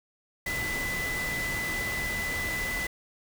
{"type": "tone in noise", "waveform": "sine", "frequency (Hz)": 2000, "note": "B6", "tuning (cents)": 21, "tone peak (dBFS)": -30, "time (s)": [0.46, 2.87], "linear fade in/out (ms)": 5, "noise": "pink", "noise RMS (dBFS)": -35, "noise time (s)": [0.46, 2.87], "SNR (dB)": 2, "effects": []}